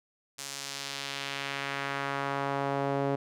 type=tone with band-pass filter sweep; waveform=sawtooth; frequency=139.1 Hz; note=C#3; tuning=6 cents sharp; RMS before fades=-33 dBFS; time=0.38-3.16 s; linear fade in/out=10 ms; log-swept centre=7300 to 500 Hz; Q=1.1; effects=none